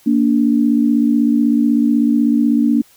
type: tone pair together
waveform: sine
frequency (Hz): 233.1 / 289.2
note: A#3 / D4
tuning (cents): 0 / -27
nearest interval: major third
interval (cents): 373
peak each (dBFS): -13 / -14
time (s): 0.06-2.82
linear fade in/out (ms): 10
effects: white hiss -50 dBFS RMS until 2.96 s